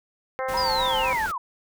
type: harmonic tone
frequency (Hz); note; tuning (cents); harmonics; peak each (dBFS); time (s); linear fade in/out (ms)
261.6; C4; 0; 2 / 3 / 4 / 5 / 6 / 7 / 8; -28 / -32 / -34 / -36 / -38 / -39 / -40; 0.39-1.13; 0
type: noise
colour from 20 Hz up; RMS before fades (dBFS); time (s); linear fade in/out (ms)
pink; -36; 0.48-1.32; 10
type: tone with vibrato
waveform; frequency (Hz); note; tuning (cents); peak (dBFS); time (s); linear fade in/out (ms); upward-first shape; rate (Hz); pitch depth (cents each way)
sine; 931; A#5; -2; -24; 0.54-1.26; 0; sine; 4; 120
type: linear sweep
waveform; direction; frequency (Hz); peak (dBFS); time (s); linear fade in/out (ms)
sine; down; 5100 to 935; -26; 0.57-1.38; 5
effects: none